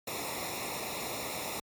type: noise with comb filter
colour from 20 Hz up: pink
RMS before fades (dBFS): -37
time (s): 0.07-1.6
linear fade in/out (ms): 5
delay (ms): 0.64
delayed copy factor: -0.85
effects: high-pass 60 Hz 12 dB/octave + MP3 96 kbps